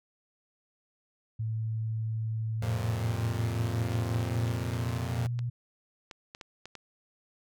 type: tone with pitch glide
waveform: sine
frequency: 111 to 120.35 Hz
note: A2 to B2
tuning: +16 to -44 cents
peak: -29 dBFS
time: 1.39-5.5 s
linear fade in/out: 10 ms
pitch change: +140 cents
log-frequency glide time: 4.07-5.36 s
type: chord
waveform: sawtooth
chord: F suspended fourth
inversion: none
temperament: equal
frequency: 87.31 / 116.54 / 130.81 Hz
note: F2 / Bb2 / C3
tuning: 0 / 0 / 0 cents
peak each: -31 / -32 / -35 dBFS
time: 2.62-5.27 s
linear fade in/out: 5 ms
type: clicks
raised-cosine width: 0.2 ms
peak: -26 dBFS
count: 12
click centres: 3.934 / 4.145 / 4.478 / 4.737 / 4.89 / 4.966 / 5.391 / 6.112 / 6.349 / 6.412 / 6.656 / 6.753 s
effects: none